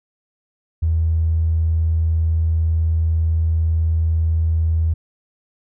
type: tone with tanh clipping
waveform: triangle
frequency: 81 Hz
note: E2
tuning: 30 cents flat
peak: -14 dBFS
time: 0.82-4.94 s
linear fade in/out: 10 ms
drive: 2 dB
effects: none